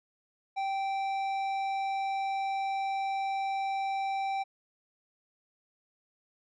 sine tone with tanh clipping, 780 Hz, G5, 9 cents flat, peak -31 dBFS, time 0.56-4.44 s, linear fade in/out 20 ms, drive 11 dB, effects none

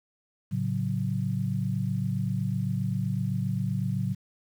sine chord, F# minor, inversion first, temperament just, 111 / 138.75 / 185 Hz, A2 / C#3 / F#3, +16 / +2 / 0 cents, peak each -30 dBFS, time 0.51-4.15 s, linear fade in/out 20 ms, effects 9-bit

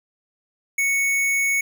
square tone, 2217 Hz, C#7, in tune, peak -19 dBFS, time 0.78-1.61 s, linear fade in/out 5 ms, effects none

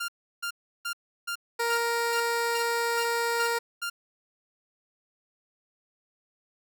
sawtooth tone bursts, 1396.9 Hz, F6, in tune, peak -26 dBFS, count 10, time 0-3.9 s, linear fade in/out 10 ms, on 84 ms, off 340 ms
15% pulse tone, 467.6 Hz, A#4, 5 cents sharp, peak -19 dBFS, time 1.59-3.59 s, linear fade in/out 10 ms
effects none

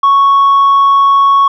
triangle tone with tanh clipping, 1108.7 Hz, C#6, in tune, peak -5 dBFS, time 0.03-1.48 s, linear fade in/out 5 ms, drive 6 dB, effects none

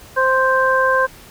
harmonic tone, 523.3 Hz, C5, in tune, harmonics 1 / 2 / 3, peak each -17 / -17 / -17 dBFS, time 0.16-1.07 s, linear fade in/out 20 ms, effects pink hiss -42 dBFS RMS until 1.3 s

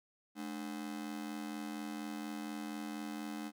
45% pulse ring-modulated tone, 257 Hz, C4, 31 cents flat, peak -37 dBFS, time 0.35-3.52 s, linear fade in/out 50 ms, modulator 42.1 Hz, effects none

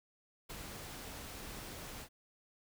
pink noise with ADSR envelope, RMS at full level -45 dBFS, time 0.49-2.09 s, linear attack 14 ms, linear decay 23 ms, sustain -2 dB, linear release 74 ms, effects none

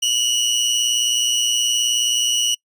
25% pulse tone pair together, 2860 / 2979 Hz, F7 / F#7, +41 / +11 cents, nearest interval minor second, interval 70 cents, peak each -16 dBFS, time 0.02-2.55 s, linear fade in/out 10 ms, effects noise-tail reverb RT60 0.1 s tail -25 dB re dry + resampled to 32000 Hz

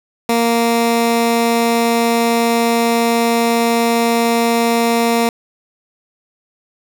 15% pulse tone, 232.7 Hz, A#3, 3 cents flat, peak -6 dBFS, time 0.29-5.29 s, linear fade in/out 2 ms, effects none

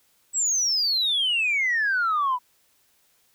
sine exponential sweep, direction down, 7902 to 969 Hz, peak -19 dBFS, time 0.33-2.39 s, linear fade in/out 50 ms, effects tanh soft clip ceiling -17 dBFS + white hiss -64 dBFS RMS until 3.34 s

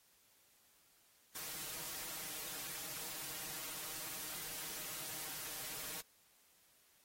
white noise with comb filter, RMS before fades -45 dBFS, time 1.35-6.01 s, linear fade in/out 5 ms, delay 6.4 ms, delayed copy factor +0.75, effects white hiss -70 dBFS RMS until 7.04 s + AAC 48 kbps

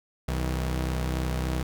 sawtooth tone pair together, 63.44 / 160 Hz, B1 / D#3, +47 / +49 cents, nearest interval octave + major third, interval 1602 cents, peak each -23 / -29 dBFS, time 0.28-1.63 s, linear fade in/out 5 ms, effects none

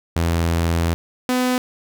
sawtooth tone pair in turn, 83.8 / 251.8 Hz, E2 / B3, +29 / +34 cents, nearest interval octave + perfect fifth, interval 1905 cents, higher second, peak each -13 dBFS, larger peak neither, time 0.16-0.94 / 1.29-1.58 s, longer first, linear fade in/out 0 ms, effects none

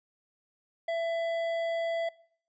triangle tone with hard clipping, 667 Hz, E5, 20 cents sharp, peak -30 dBFS, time 0.88-2.09 s, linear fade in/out 5 ms, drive 13 dB, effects noise-tail reverb RT60 0.6 s tail -22 dB re dry + resampled to 16000 Hz

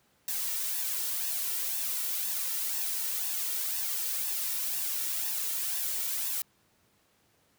blue noise with flanger, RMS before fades -32 dBFS, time 0.28-6.42 s, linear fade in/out 2 ms, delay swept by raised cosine 1.1 to 2.2 ms, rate 2 Hz, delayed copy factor +0.55, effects pink hiss -68 dBFS RMS until 7.58 s + high-pass 80 Hz 12 dB/octave

